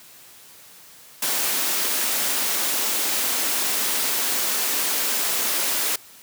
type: high-pass noise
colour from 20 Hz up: white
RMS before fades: -23 dBFS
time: 1.22-5.96 s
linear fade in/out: 5 ms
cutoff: 210 Hz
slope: 24 dB/octave
effects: white hiss -47 dBFS RMS until 6.22 s + high-pass 80 Hz 12 dB/octave